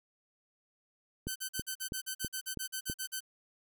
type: tone bursts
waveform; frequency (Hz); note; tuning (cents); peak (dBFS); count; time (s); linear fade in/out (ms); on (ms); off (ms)
5% pulse; 1529; G6; -44; -24; 15; 1.27-3.206; 20; 88; 44
type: click train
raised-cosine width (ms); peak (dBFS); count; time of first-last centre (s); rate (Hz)
3; -24; 6; 1.27-2.899; 3.07
effects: none